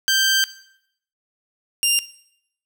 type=tone pair in turn; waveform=15% pulse; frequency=1568 / 2794 Hz; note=G6 / F7; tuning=0 / 0 cents; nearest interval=minor seventh; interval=1000 cents; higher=second; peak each=-9 dBFS; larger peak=neither; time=0.08-0.44 / 1.83-1.99 s; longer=first; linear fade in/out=0 ms; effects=noise-tail reverb RT60 0.7 s tail -17 dB re dry